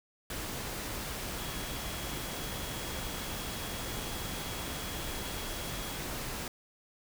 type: tone in noise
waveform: sine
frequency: 3322 Hz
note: G#7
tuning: in tune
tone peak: -48 dBFS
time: 1.38-5.98 s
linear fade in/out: 2 ms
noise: pink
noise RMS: -38 dBFS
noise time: 0.3-6.48 s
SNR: -13 dB
effects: none